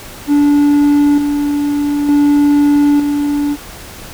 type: tone with tremolo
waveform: triangle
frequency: 289.9 Hz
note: D4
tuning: 22 cents flat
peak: -5 dBFS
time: 0.27-3.57 s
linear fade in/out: 50 ms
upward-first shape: square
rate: 0.55 Hz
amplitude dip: 45%
effects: pink hiss -32 dBFS RMS until 4.13 s